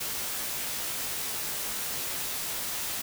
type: noise with comb filter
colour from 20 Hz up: white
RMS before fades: -33 dBFS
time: 0-3.02 s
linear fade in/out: 10 ms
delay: 17 ms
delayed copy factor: -0.55
effects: none